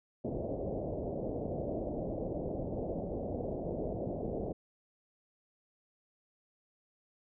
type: low-pass noise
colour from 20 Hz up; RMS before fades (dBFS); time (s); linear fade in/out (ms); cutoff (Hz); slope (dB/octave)
white; -37; 0.24-4.53; 10; 650; 48
effects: none